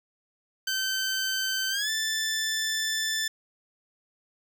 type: tone with pitch glide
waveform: 15% pulse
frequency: 1542 to 1761.1 Hz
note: G6 to A6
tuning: -29 to +1 cents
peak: -20 dBFS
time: 0.67-3.28 s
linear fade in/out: 5 ms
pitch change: +230 cents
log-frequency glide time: 1.7-1.9 s
effects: none